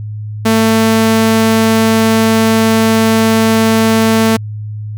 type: tone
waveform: sawtooth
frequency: 222.9 Hz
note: A3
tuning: 23 cents sharp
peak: -4 dBFS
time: 0.45-4.37 s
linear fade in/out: 10 ms
effects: added 106 Hz sine -20 dBFS peak until 4.97 s